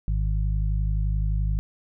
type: harmonic tone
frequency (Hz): 51.6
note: G#1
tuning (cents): -10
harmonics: 1 / 2 / 3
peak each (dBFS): -22 / -29 / -32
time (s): 0.08-1.59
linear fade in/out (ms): 0
effects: none